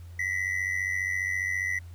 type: ring-modulated tone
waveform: triangle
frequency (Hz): 1976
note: B6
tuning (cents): 0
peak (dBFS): -22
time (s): 0.19-1.79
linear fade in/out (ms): 5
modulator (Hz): 47.4
effects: added 86 Hz sine -41 dBFS peak until 1.94 s + pink hiss -60 dBFS RMS until 1.94 s